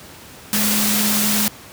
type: tone in noise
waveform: sine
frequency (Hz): 210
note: G#3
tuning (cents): +19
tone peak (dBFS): -21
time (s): 0.53-1.48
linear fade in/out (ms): 0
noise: white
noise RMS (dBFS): -19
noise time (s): 0.53-1.48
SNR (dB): -5
effects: pink hiss -40 dBFS RMS until 1.72 s + high-pass 80 Hz 12 dB/octave